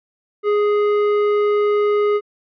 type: tone with tanh clipping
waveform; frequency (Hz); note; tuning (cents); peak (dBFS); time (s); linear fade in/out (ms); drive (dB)
sine; 415.3; G#4; 0; -16; 0.43-2.21; 50; 17
effects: low-pass 2000 Hz 12 dB/octave